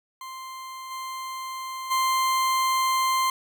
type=tone with level steps; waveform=40% pulse; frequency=1046.5 Hz; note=C6; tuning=in tune; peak=-35 / -31 / -20 dBFS; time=0.21-3.3 s; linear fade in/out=2 ms; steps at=0.9 / 1.9 s; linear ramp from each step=20 ms; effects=none